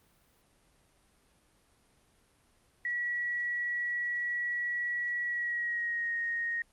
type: tone with pitch glide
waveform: sine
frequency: 1931 to 1866.3 Hz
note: B6 to A#6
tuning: -39 to +2 cents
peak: -30 dBFS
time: 2.85-6.62 s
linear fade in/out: 2 ms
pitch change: -59 cents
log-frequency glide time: 5.25-6.15 s
effects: pink hiss -67 dBFS RMS until 6.72 s + Opus 32 kbps